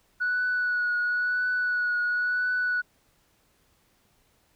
sine tone with vibrato, 1471 Hz, F#6, 11 cents flat, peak -22 dBFS, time 0.2-2.82 s, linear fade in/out 20 ms, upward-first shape triangle, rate 0.97 Hz, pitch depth 25 cents each way, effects tanh soft clip ceiling -20 dBFS + pink hiss -66 dBFS RMS until 4.55 s

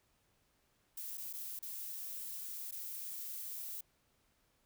violet noise with dropouts, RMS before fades -44 dBFS, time 0.97-3.81 s, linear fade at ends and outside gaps 5 ms, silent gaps 1.174-1.178 / 1.329-1.335 / 1.591-1.626 / 2.712-2.722 s, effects pink hiss -75 dBFS RMS until 4.65 s

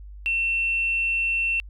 sine tone, 2700 Hz, E7, 41 cents sharp, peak -20 dBFS, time 0.26-1.6 s, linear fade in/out 0 ms, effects tanh soft clip ceiling -16 dBFS + added 50 Hz sine -38 dBFS peak until 1.69 s

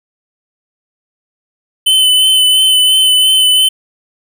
square tone with vibrato, 3035 Hz, F#7, 43 cents sharp, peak -7 dBFS, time 1.86-3.69 s, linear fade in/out 10 ms, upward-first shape sine, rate 2.9 Hz, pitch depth 17 cents each way, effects none

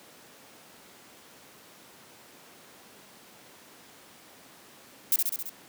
violet noise with echo, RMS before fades -22 dBFS, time 5.12-5.16 s, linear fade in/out 2 ms, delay 67 ms, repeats 5, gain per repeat -3 dB, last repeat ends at 5.495 s, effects pink hiss -52 dBFS RMS until 5.68 s + high-pass 200 Hz 12 dB/octave

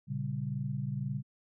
sine chord, G diminished, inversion first, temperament equal, 116.54 / 138.59 / 196 Hz, Bb2 / Db3 / G3, 0 / 0 / 0 cents, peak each -38 / -34 / -39 dBFS, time 0.07-1.23 s, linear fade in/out 50 ms, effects none

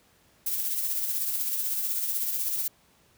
violet noise with tremolo, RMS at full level -27 dBFS, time 0.46-2.68 s, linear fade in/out 5 ms, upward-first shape triangle, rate 16 Hz, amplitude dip 45%, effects pink hiss -62 dBFS RMS until 3.17 s + high-pass 60 Hz 12 dB/octave

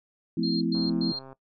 sine chord, F major seventh, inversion none, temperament equal with one note detuned, 174.61 / 220 / 257.3 / 329.6 Hz, F3 / A3 / C4 / E4, 0 / 0 / -29 / 0 cents, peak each -29 dBFS, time 0.37-1.12 s, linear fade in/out 5 ms
sine tone bursts, 4205 Hz, C8, 8 cents sharp, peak -30 dBFS, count 3, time 0.43-1.19 s, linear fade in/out 5 ms, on 180 ms, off 110 ms
click train, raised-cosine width 1 ms, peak -32 dBFS, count 78, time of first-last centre 0.75-1.329 s, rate 133 Hz
effects noise-tail reverb RT60 0.1 s tail -19 dB re dry

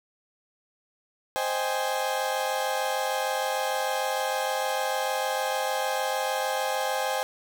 35% pulse chord, Ab major seventh, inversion first, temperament equal, 523.3 / 622.3 / 784 / 830.6 Hz, C5 / Eb5 / G5 / Ab5, 0 / 0 / 0 / 0 cents, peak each -29 / -32 / -30 / -29 dBFS, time 1.36-7.23 s, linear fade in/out 0 ms, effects none

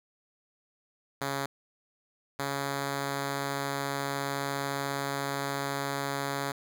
5% pulse tone pair in turn, 138.59 / 139.55 Hz, C#3 / C#3, 0 / +12 cents, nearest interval unison, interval 12 cents, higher second, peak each -19 dBFS, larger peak neither, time 1.21-1.46 / 2.39-6.52 s, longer second, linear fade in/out 5 ms, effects none

